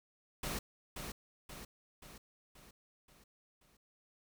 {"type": "noise with echo", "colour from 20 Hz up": "pink", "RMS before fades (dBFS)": -39, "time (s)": [0.43, 0.59], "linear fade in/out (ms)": 5, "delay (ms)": 530, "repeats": 6, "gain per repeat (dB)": -5, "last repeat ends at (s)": 3.77, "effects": []}